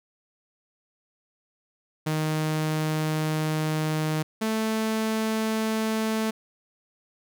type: tone pair in turn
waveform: sawtooth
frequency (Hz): 155.56 / 220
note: D#3 / A3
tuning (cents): 0 / 0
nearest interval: tritone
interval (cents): 600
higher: second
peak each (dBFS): -20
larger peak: neither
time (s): 2.06-4.23 / 4.41-6.31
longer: first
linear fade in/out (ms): 10
effects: none